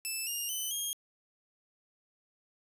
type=tone with pitch steps; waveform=5% pulse; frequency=2635 / 2824 / 3027 / 3244 Hz; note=E7 / F7 / F#7 / G#7; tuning=-1 / +19 / +39 / -41 cents; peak=-25 dBFS; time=0.05-0.93 s; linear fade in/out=0 ms; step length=220 ms; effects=resampled to 32000 Hz + 10-bit